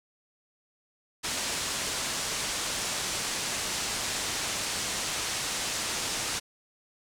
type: low-pass noise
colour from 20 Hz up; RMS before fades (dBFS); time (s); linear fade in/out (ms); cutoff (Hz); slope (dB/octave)
white; -32; 1.23-6.4; 20; 8500; 24
effects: none